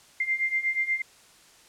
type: beating tone pair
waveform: sine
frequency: 2093 / 2101.3 Hz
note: C7 / C7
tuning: 0 / +7 cents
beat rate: 8.3 Hz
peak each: -29 / -26 dBFS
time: 0.2-1.02 s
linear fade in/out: 5 ms
effects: white hiss -55 dBFS RMS until 1.68 s + low-pass 9000 Hz 12 dB/octave